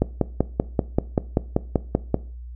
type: click train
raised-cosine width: 2 ms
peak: -4 dBFS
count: 12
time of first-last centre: 0.02-2.144 s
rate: 5.18 Hz
effects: noise-tail reverb RT60 0.4 s tail -19 dB re dry + added 60 Hz sine -34 dBFS peak until 2.55 s